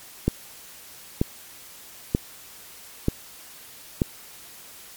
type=click train; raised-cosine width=3 ms; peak=-6 dBFS; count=5; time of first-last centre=0.28-4.018 s; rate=1.07 Hz; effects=white hiss -45 dBFS RMS until 4.96 s + MP3 96 kbps